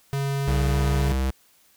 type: tone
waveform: square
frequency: 138.59 Hz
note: C#3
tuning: in tune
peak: -24 dBFS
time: 0.13-1.12 s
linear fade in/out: 0 ms
type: tone with pitch glide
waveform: square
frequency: 64.8 to 65.78 Hz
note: C2 to C2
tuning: -16 to +10 cents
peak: -22 dBFS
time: 0.47-1.31 s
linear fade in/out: 10 ms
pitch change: +26 cents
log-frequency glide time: 0.71-0.76 s
effects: white hiss -59 dBFS RMS until 1.76 s